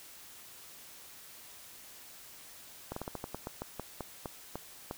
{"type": "slowing click train", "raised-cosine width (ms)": 1, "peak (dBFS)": -23, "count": 14, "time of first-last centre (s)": [2.92, 4.911], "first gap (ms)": 44, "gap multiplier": 1.19, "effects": ["white hiss -52 dBFS RMS until 4.97 s"]}